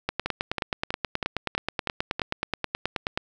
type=two click trains; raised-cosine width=0.3 ms; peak=-11 / -9 dBFS; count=7 / 30; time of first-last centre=0.26-2.195 / 0.09-3.175 s; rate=3.1 / 9.4 Hz; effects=none